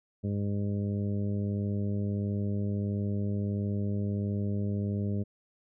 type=harmonic tone; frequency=101.5 Hz; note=G#2; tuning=39 cents flat; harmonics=1 / 2 / 3 / 4 / 5 / 6; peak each=-30 / -32 / -42 / -41 / -46 / -48 dBFS; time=0.23-5.24 s; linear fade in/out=20 ms; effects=none